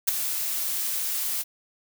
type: noise with ADSR envelope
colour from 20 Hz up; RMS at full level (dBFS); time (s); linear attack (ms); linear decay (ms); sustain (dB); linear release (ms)
blue; -17; 0.07-1.44; 19; 4; -11; 33
effects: none